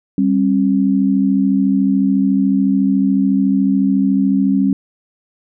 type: tone pair together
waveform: sine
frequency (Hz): 196.19 / 270.1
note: G3 / C#4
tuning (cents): +2 / -45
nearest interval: tritone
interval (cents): 553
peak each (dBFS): -14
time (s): 0.18-4.73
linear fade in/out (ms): 2
effects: none